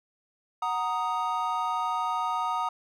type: chord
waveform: triangle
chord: D# minor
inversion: first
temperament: equal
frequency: 740 / 932.3 / 1244.5 Hz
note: F#5 / A#5 / D#6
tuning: 0 / 0 / 0 cents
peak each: -31 / -28 / -28 dBFS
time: 0.62-2.69 s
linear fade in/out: 5 ms
effects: none